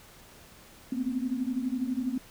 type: tone cluster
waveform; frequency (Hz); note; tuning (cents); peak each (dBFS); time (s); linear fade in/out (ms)
sine; 230.5 / 250.3 / 262.4; A#3 / B3 / C4; -19 / +23 / +5; -35 / -32 / -31; 0.92-2.18; 5
effects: pink hiss -53 dBFS RMS until 2.3 s